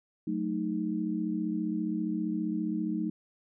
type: chord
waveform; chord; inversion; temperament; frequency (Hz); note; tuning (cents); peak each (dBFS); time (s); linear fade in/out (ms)
sine; D# diminished; first; equal; 185 / 220 / 311.1; F#3 / A3 / D#4; 0 / 0 / 0; -34 / -33 / -32; 0.27-3.1; 5
effects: none